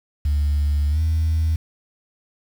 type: tone with pitch glide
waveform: sine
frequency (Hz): 73 to 80.07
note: D2 to E2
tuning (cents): -10 to -50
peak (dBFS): -15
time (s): 0.25-1.56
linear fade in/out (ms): 5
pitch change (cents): +160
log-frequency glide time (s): 0.89-1.01
effects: tanh soft clip ceiling -14 dBFS + 7-bit